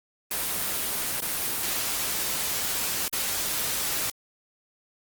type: noise with dropouts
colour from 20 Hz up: white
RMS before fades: -28 dBFS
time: 0.31-4.1 s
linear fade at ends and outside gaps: 2 ms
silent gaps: 1.205-1.221 / 3.081-3.128 s
effects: Opus 24 kbps

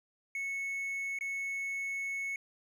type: tone with dropouts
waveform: triangle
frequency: 2203 Hz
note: C#7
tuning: 11 cents flat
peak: -32 dBFS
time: 0.35-2.36 s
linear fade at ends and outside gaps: 2 ms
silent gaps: 1.188-1.209 s
effects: none

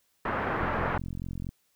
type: low-pass noise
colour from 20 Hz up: white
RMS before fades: -30 dBFS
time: 0.25-0.98 s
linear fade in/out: 5 ms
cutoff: 1600 Hz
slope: 24 dB/octave
type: click train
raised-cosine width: 5 ms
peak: -24 dBFS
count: 40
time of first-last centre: 0.61-1.49 s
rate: 44.3 Hz
effects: white hiss -71 dBFS RMS until 1.75 s

